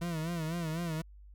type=tone with vibrato; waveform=40% pulse; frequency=164.81 Hz; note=E3; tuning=in tune; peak=-32 dBFS; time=0.01-1.02 s; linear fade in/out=10 ms; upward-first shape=sine; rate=4 Hz; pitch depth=98 cents each way; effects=added 50 Hz sine -50 dBFS peak until 1.34 s